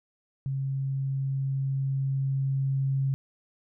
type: tone with level ramp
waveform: sine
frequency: 135.6 Hz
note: C#3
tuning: 38 cents flat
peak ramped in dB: -27 to -23 dBFS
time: 0.46-3.14 s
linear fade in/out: 0 ms
effects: none